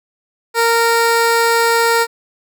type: tone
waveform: 15% pulse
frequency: 462.7 Hz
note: A#4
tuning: 13 cents flat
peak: -5 dBFS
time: 0.54-2.07 s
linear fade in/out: 50 ms
effects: none